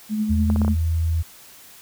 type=tone with tremolo; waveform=sine; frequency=214.1 Hz; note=A3; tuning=47 cents flat; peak=-18 dBFS; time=0.09-0.76 s; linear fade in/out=50 ms; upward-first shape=sine; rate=10 Hz; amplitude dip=40%
type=tone with pitch glide; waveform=sine; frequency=80.6 to 81.87 Hz; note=E2 to E2; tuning=-38 to -11 cents; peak=-18 dBFS; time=0.29-1.23 s; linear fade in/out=20 ms; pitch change=+27 cents; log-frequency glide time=0.4-0.86 s
type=clicks; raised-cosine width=1 ms; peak=-15 dBFS; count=5; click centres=0.501 / 0.561 / 0.617 / 0.648 / 0.68 s
effects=white hiss -46 dBFS RMS until 1.81 s